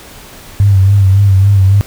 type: tone with vibrato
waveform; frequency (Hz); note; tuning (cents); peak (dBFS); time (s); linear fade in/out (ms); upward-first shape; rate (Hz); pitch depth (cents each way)
sine; 98; G2; 0; -4; 0.6-1.81; 0; sine; 3.6; 55
effects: pink hiss -34 dBFS RMS until 1.86 s